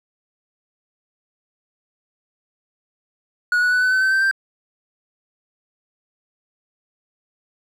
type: tone with pitch steps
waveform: triangle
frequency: 1457 / 1473.1 / 1489.3 / 1505.8 / 1522.4 / 1539.2 / 1556.2 / 1573.3 Hz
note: F#6 / F#6 / F#6 / F#6 / F#6 / G6 / G6 / G6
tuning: -27 / -8 / +11 / +30 / +49 / -32 / -13 / +6 cents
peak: -13 dBFS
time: 3.52-4.312 s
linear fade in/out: 2 ms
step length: 99 ms
effects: none